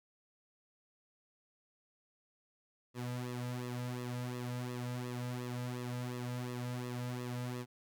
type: tone with flanger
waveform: sawtooth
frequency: 123.47 Hz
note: B2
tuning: in tune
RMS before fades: -40 dBFS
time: 2.94-7.66 s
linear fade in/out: 50 ms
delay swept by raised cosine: 1.3 to 2.8 ms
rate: 2.8 Hz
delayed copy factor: -0.75
effects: none